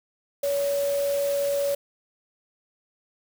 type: tone in noise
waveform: sine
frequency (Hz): 565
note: C#5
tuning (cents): +33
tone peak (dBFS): -22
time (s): 0.43-1.75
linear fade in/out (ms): 5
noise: white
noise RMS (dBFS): -37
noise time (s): 0.43-1.75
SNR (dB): +12
effects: none